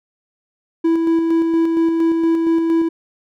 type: tone with tremolo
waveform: triangle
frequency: 329.6 Hz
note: E4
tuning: in tune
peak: -10 dBFS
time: 0.84-2.89 s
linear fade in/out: 10 ms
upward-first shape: square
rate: 4.3 Hz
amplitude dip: 30%
effects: none